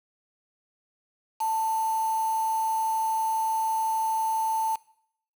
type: tone with quantisation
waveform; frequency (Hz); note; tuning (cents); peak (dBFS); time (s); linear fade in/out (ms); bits
sine; 887; A5; +14; -24; 1.4-4.76; 10; 6
effects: noise-tail reverb RT60 0.7 s tail -21 dB re dry